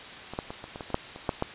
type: clicks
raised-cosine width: 1 ms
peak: -23 / -15 / -22 / -26 / -24 / -22 / -26 / -10 / -27 / -11 / -12 dBFS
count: 11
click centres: 0.336 / 0.389 / 0.505 / 0.641 / 0.759 / 0.808 / 0.903 / 0.944 / 1.161 / 1.292 / 1.424 s
effects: white hiss -42 dBFS RMS until 1.54 s + resampled to 8000 Hz